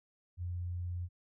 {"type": "tone", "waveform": "sine", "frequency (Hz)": 88.3, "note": "F2", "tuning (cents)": 20, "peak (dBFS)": -35, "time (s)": [0.37, 1.09], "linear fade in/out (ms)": 50, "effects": []}